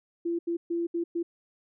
sine tone bursts at uneven times, 340 Hz, F4, 46 cents flat, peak -26 dBFS, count 5, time 0.25-0.39 / 0.47-0.57 / 0.7-0.87 / 0.94-1.04 / 1.15-1.23 s, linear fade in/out 10 ms, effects none

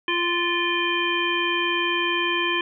harmonic tone with a mistuned harmonic, 346.4 Hz, F4, 14 cents flat, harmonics 1 / 3 / 5 / 7 / 9, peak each -27 / -27 / -27 / -27 / -27 dBFS, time 0.08-2.61 s, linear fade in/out 2 ms, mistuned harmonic 5, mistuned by +20 cents, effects none

